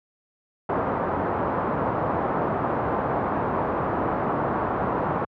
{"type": "low-pass noise", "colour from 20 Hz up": "white", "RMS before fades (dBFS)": -25, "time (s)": [0.69, 5.25], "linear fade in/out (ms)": 5, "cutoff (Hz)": 1100, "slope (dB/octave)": 24, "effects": ["high-pass 80 Hz 12 dB/octave"]}